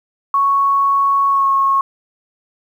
sine tone with pitch glide, 1108.7 to 1092.8 Hz, C#6 to C#6, 0 to -25 cents, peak -11 dBFS, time 0.34-1.81 s, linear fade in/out 2 ms, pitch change -25 cents, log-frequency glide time 1.29-1.49 s, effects 8-bit

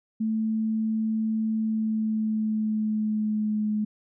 sine tone with pitch glide, 220 to 212.3 Hz, A3 to G#3, 0 to +38 cents, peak -23 dBFS, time 0.2-3.85 s, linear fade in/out 10 ms, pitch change -62 cents, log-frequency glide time 1.57-3.73 s, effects none

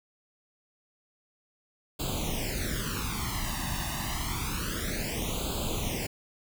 pink noise with flanger, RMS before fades -32 dBFS, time 1.99-6.07 s, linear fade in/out 10 ms, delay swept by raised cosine 0.26 to 1.09 ms, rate 0.28 Hz, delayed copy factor +1, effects none

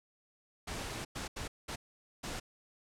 pink noise bursts at uneven times, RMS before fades -40 dBFS, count 5, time 0.67-1.05 / 1.15-1.28 / 1.36-1.48 / 1.68-1.76 / 2.23-2.4 s, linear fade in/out 10 ms, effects low-pass 9000 Hz 12 dB/octave

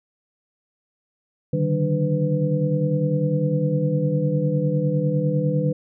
sine tone cluster, 142.8 / 152.7 / 193.1 / 297.7 / 499.7 Hz, D3 / D#3 / G3 / D4 / B4, -48 / -32 / -26 / +24 / +20 cents, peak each -27 / -21 / -27 / -29 / -25 dBFS, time 1.53-5.73 s, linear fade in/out 5 ms, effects none

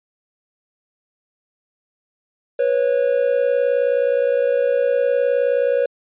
triangle tone pair together, 489.1 / 548.5 Hz, B4 / C#5, -17 / -18 cents, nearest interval major second, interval 199 cents, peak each -16 dBFS, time 2.59-5.86 s, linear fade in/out 5 ms, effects resampled to 8000 Hz

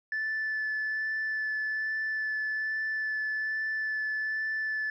sine tone with vibrato, 1746 Hz, A6, 14 cents flat, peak -27 dBFS, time 0.12-4.9 s, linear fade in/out 2 ms, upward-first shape sine, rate 1.2 Hz, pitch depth 10 cents each way, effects tanh soft clip ceiling -26 dBFS

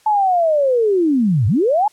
sine linear two-way sweep, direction down then up, 873 to 92.5 to 873 Hz, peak -12 dBFS, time 0.06-1.88 s, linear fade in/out 5 ms, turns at 1.47 s, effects white hiss -54 dBFS RMS until 1.92 s + low-pass 10000 Hz 12 dB/octave

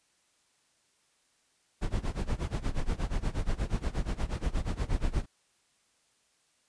brown noise with tremolo, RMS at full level -27 dBFS, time 1.81-5.26 s, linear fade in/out 20 ms, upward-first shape sine, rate 8.4 Hz, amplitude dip 90%, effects white hiss -70 dBFS RMS until 6.68 s + resampled to 22050 Hz

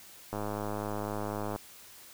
click train, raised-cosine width 1 ms, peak -21 dBFS, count 129, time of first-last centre 0.33-1.561 s, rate 104 Hz, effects white hiss -52 dBFS RMS until 2.13 s

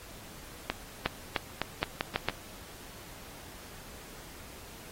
accelerating click train, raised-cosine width 0.3 ms, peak -11 dBFS, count 8, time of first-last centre 0.7-2.286 s, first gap 360 ms, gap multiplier 0.84, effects pink hiss -49 dBFS RMS until 4.91 s + AAC 48 kbps

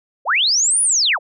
sine linear two-way sweep, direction up then down, 426.1 to 9956 to 426.1 Hz, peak -13 dBFS, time 0.25-1.19 s, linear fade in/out 50 ms, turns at 0.82 s, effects none

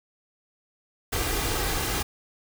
pink noise with comb filter, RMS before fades -27 dBFS, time 1.12-2.03 s, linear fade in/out 10 ms, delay 2.5 ms, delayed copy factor +0.5, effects none

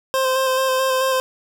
25% pulse tone with vibrato, 523.3 Hz, C5, in tune, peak -13 dBFS, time 0.14-1.2 s, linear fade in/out 0 ms, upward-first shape square, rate 4.6 Hz, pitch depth 16 cents each way, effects none

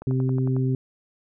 click train, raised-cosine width 1 ms, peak -24 dBFS, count 7, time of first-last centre 0.02-0.565 s, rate 11 Hz
harmonic tone, 130 Hz, C3, 11 cents flat, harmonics 1 / 2 / 3, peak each -21 / -27 / -31 dBFS, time 0.07-0.75 s, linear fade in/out 2 ms
effects none

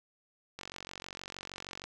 click train, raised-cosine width 0.2 ms, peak -24 dBFS, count 59, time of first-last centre 0.59-1.84 s, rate 46.4 Hz, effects none

